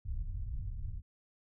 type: low-pass noise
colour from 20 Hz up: pink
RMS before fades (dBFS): -38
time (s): 0.05-1.02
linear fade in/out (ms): 10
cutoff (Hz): 100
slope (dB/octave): 24
effects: none